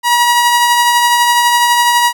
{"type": "tone with tremolo", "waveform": "sawtooth", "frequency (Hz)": 960, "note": "B5", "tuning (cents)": -49, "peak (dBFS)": -3, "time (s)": [0.03, 2.13], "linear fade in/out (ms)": 50, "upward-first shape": "triangle", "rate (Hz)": 12, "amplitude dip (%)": 35, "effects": []}